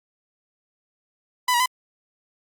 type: tone with pitch steps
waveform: sawtooth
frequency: 998 / 958 / 1012 Hz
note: B5 / A#5 / B5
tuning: +18 / +47 / +42 cents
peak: -14 dBFS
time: 1.48-1.66 s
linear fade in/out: 5 ms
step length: 60 ms
effects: Opus 48 kbps